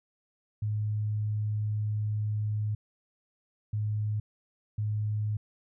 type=tone bursts at uneven times; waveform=sine; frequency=106.1 Hz; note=G#2; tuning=38 cents sharp; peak=-27 dBFS; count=3; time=0.62-2.75 / 3.73-4.2 / 4.78-5.37 s; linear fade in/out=5 ms; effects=none